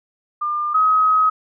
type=tone pair in turn; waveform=sine; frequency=1200 / 1268.4 Hz; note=D6 / D#6; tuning=+37 / +33 cents; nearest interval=minor second; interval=96 cents; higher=second; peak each=-19 / -12 dBFS; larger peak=second; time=0.41-0.74 / 0.74-1.3 s; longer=second; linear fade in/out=10 ms; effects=none